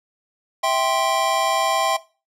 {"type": "chord", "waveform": "square", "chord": "C major", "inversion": "first", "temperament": "just", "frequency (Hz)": [654.1, 784.9, 1046.5], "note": ["E5", "G5", "C6"], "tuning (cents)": [-14, 2, 0], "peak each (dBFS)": -23, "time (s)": [0.63, 1.97], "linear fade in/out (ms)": 10, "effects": ["noise-tail reverb RT60 0.3 s tail -17 dB re dry", "low-pass 11000 Hz 12 dB/octave"]}